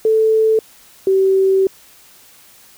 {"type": "tone pair in turn", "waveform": "sine", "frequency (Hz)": [440, 384], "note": ["A4", "G4"], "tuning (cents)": [0, -36], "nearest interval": "major second", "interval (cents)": 236, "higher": "first", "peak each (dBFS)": -10, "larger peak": "neither", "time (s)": [[0.05, 0.59], [1.07, 1.67]], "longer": "second", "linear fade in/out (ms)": 2, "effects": ["white hiss -46 dBFS RMS until 2.77 s"]}